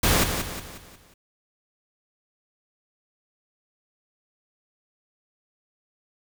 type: noise with echo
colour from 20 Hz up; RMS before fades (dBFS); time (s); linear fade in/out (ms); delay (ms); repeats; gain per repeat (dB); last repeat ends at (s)
pink; -20; 0.03-0.24; 5; 180; 5; -7; 1.14
effects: none